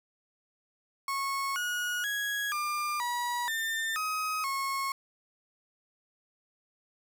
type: tone with pitch steps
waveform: 35% pulse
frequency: 1098 / 1451 / 1661 / 1197 / 966 / 1798 / 1263 / 1091 Hz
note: C#6 / F#6 / G#6 / D6 / B5 / A6 / D#6 / C#6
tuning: -17 / -34 / 0 / +33 / -39 / +37 / +26 / -28 cents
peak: -28 dBFS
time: 1.08-4.92 s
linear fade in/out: 2 ms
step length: 480 ms
effects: 10-bit